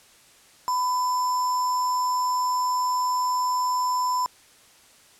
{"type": "tone with sample-and-hold", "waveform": "sine", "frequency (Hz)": 1000, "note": "B5", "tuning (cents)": 21, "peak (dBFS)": -21, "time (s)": [0.68, 4.26], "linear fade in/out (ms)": 0, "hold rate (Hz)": 6300, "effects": ["white hiss -54 dBFS RMS until 5.19 s", "low-pass 10000 Hz 12 dB/octave"]}